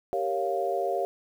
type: chord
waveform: sine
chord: G half-diminished seventh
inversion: none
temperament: equal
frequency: 392 / 466.2 / 554.4 / 698.5 Hz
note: G4 / Bb4 / Db5 / F5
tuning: 0 / 0 / 0 / 0 cents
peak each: -31 / -33 / -31 / -29 dBFS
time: 0.13-1.05 s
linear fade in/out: 0 ms
effects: 9-bit